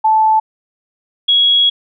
sine tone pair in turn, 874 / 3326 Hz, A5 / G#7, -12 / +2 cents, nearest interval octave + major seventh, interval 2314 cents, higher second, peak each -8 dBFS, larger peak neither, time 0.04-0.4 / 1.28-1.7 s, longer second, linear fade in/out 10 ms, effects none

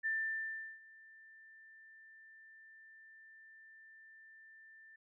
sine tone with ADSR envelope, 1780 Hz, A6, 20 cents sharp, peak -32 dBFS, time 0.03-4.96 s, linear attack 30 ms, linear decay 730 ms, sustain -24 dB, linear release 5 ms, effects none

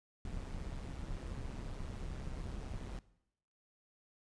brown noise with amplitude modulation, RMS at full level -40 dBFS, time 0.25-2.99 s, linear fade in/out 2 ms, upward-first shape sine, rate 132 Hz, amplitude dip 60%, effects noise-tail reverb RT60 0.8 s tail -19 dB re dry + resampled to 22050 Hz

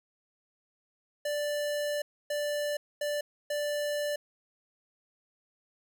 square tone bursts at uneven times, 587.3 Hz, D5, in tune, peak -30 dBFS, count 4, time 1.25-2.02 / 2.3-2.77 / 3.01-3.21 / 3.5-4.16 s, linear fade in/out 5 ms, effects none

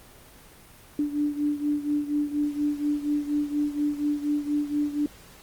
sine beating tone pair, 292.6 / 296.8 Hz, D4 / D4, -6 / +18 cents, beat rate 4.2 Hz, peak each -25 / -29 dBFS, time 0.99-5.06 s, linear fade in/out 2 ms, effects pink hiss -50 dBFS RMS until 5.42 s + Opus 24 kbps

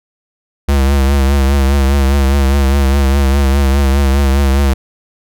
square tone with vibrato, 68.7 Hz, C#2, 15 cents flat, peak -9 dBFS, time 0.68-4.74 s, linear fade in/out 10 ms, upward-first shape triangle, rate 4.9 Hz, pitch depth 68 cents each way, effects none

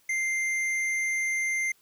triangle tone with hard clipping, 2093 Hz, C7, in tune, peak -27 dBFS, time 0.09-1.72 s, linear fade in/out 5 ms, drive 12 dB, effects white hiss -64 dBFS RMS until 1.81 s

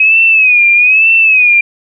sine tone with vibrato, 2531 Hz, D#7, 29 cents sharp, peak -4 dBFS, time 0-1.61 s, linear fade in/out 5 ms, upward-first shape sine, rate 1.1 Hz, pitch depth 100 cents each way, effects none

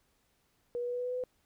sine tone with pitch steps, 482 / 485.1 / 488.2 / 491.3 / 494.4 / 497.6 / 500.7 / 503.9 Hz, B4 / B4 / B4 / B4 / B4 / B4 / B4 / B4, -42 / -31 / -20 / -9 / +2 / +13 / +24 / +35 cents, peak -32 dBFS, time 0.75-1.238 s, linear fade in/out 0 ms, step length 61 ms, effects pink hiss -73 dBFS RMS until 1.45 s

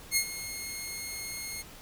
10% pulse tone with ADSR envelope, 2152 Hz, C7, 48 cents sharp, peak -13 dBFS, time 0.11-1.63 s, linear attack 54 ms, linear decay 79 ms, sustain -14 dB, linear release 24 ms, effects pink hiss -49 dBFS RMS until 1.81 s

